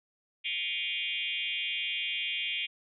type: tone with frequency modulation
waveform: sine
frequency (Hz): 2800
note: F7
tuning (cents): +4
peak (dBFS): -30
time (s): 0.44-2.67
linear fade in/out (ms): 20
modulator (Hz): 171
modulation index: 3.6
effects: none